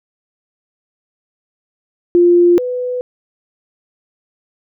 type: tone pair in turn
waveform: sine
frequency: 349.2 / 497.7 Hz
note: F4 / B4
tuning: 0 / +13 cents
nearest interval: tritone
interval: 613 cents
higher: second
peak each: -6 / -17 dBFS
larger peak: first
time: 2.15-2.58 / 2.58-3.01 s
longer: neither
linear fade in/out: 0 ms
effects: none